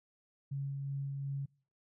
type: tone with tremolo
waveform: sine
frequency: 138.7 Hz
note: C#3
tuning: 1 cent sharp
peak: -34 dBFS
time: 0.51-1.46 s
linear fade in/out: 10 ms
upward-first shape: sine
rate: 2.7 Hz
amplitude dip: 25%
effects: noise-tail reverb RT60 0.5 s tail -26 dB re dry